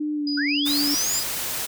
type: tone with pitch glide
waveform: sine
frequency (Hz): 300.2 to 288.8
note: D4 to D4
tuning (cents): +38 to -29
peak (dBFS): -23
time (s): 0-0.95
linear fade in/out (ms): 10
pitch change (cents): -67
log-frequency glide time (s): 0.14-0.28
type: tone with tremolo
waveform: sine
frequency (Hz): 4932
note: D#8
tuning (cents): -16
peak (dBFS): -27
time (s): 0.27-1.23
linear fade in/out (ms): 2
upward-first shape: square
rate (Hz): 4.6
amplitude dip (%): 45
type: linear sweep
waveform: sine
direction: up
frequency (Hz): 1407 to 7459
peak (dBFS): -23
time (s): 0.37-1.2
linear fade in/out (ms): 10
type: noise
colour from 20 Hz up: white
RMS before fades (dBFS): -28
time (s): 0.65-1.67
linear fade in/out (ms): 20
effects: none